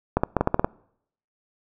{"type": "clicks", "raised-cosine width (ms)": 1, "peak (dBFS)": -5, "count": 8, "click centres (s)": [0.17, 0.235, 0.367, 0.41, 0.474, 0.544, 0.595, 0.645], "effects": ["noise-tail reverb RT60 0.7 s tail -25 dB re dry"]}